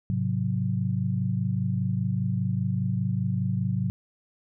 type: tone cluster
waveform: sine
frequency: 106.1 / 131.1 / 182.9 Hz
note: G#2 / C3 / F#3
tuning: +38 / +4 / -20 cents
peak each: -28 dBFS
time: 0.1-3.9 s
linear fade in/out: 0 ms
effects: none